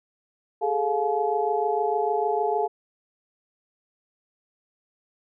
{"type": "tone cluster", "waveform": "sine", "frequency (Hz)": [411.2, 437.8, 706, 854], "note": ["G#4", "A4", "F5", "G#5"], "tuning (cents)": [-17, -9, 19, 48], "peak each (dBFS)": -27, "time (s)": [0.61, 2.68], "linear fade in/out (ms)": 20, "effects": []}